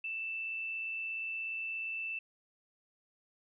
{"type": "tone with amplitude modulation", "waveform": "sine", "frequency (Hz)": 2656, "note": "E7", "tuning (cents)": 12, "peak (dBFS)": -34, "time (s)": [0.04, 2.19], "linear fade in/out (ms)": 5, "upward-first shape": "sine", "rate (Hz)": 117, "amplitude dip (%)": 30, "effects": []}